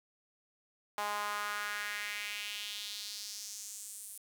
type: tone with high-pass filter sweep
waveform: sawtooth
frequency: 206.7 Hz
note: G#3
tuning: 8 cents flat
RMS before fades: -40 dBFS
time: 0.98-4.18 s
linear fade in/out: 0 ms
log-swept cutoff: 870 to 10000 Hz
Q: 2.6
effects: 10-bit